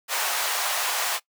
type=high-pass noise; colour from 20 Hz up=pink; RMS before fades=-26 dBFS; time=0.08-1.2 s; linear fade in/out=50 ms; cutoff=680 Hz; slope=24 dB/octave; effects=noise-tail reverb RT60 0.1 s tail -20 dB re dry